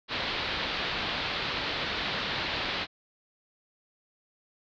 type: low-pass noise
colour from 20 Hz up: white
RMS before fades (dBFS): -32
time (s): 0.08-2.87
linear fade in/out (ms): 50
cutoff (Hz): 4300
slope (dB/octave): 48
effects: none